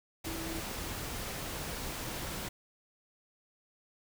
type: tone in noise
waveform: sine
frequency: 327 Hz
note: E4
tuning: 14 cents flat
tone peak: -40 dBFS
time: 0.26-0.61 s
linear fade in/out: 10 ms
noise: pink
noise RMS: -39 dBFS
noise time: 0.24-2.49 s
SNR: -4 dB
effects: none